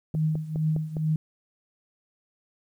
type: tone with tremolo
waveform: sine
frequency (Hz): 156.2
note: D#3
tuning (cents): +7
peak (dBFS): -20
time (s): 0.14-1.16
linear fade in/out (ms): 2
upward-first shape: triangle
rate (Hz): 2.3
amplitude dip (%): 85
type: click train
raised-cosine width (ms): 2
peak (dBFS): -22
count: 5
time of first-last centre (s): 0.15-0.968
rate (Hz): 4.89
effects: 10-bit